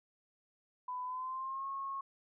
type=tone with pitch glide; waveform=sine; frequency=1000 to 1090.5 Hz; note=B5 to C#6; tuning=+21 to -29 cents; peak=-37 dBFS; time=0.88-2.01 s; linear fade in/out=5 ms; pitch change=+150 cents; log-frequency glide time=1.04-1.67 s; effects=none